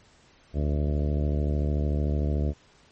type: harmonic tone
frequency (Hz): 73.42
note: D2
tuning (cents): 0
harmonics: 1 / 2 / 3 / 4 / 5 / 6 / 7 / 8 / 9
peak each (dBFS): -24 / -30 / -34 / -36 / -38 / -40 / -41 / -42 / -43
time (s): 0.53-2.54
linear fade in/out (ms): 50
effects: pink hiss -58 dBFS RMS until 2.91 s + MP3 32 kbps